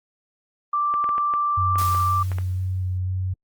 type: tone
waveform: sine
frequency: 1174.7 Hz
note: D6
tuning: in tune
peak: -19 dBFS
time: 0.73-2.23 s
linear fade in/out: 5 ms
type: clicks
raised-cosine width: 0.5 ms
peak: -19 dBFS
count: 10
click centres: 0.94 / 1.042 / 1.091 / 1.181 / 1.338 / 1.757 / 1.816 / 1.948 / 2.317 / 2.385 s
type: tone with vibrato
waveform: sine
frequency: 92.5 Hz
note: F#2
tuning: in tune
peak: -22 dBFS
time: 1.57-3.34 s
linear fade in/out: 10 ms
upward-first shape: square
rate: 2 Hz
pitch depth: 11 cents each way
type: noise with exponential decay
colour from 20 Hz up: white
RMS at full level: -31 dBFS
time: 1.78-2.98 s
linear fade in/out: 5 ms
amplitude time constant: 260 ms
effects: Opus 32 kbps